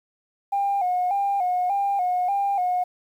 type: tone with vibrato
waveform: sine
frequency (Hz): 760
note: F#5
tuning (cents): +46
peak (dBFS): -19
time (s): 0.52-2.84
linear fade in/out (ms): 10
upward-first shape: square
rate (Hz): 1.7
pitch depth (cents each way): 86
effects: tanh soft clip ceiling -16 dBFS + 9-bit